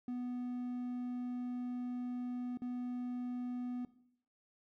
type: tone with dropouts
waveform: triangle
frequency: 246.9 Hz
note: B3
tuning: in tune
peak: -35 dBFS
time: 0.08-3.85 s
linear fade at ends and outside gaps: 2 ms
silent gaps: 2.573-2.619 s
effects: noise-tail reverb RT60 0.7 s tail -17 dB re dry